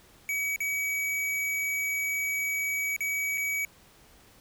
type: tone with dropouts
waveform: square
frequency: 2271 Hz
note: C#7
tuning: 41 cents sharp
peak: -28 dBFS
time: 0.29-3.65 s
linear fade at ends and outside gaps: 1 ms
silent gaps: 0.561-0.604 / 2.964-3.006 / 3.375-3.379 s
effects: pink hiss -57 dBFS RMS until 4.4 s